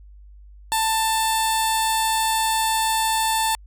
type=tone with notch filter; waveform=15% pulse; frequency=887 Hz; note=A5; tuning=14 cents sharp; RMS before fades=-21 dBFS; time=0.72-3.55 s; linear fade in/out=0 ms; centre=2200 Hz; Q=0.72; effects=added 50 Hz sine -42 dBFS peak until 3.66 s + resampled to 32000 Hz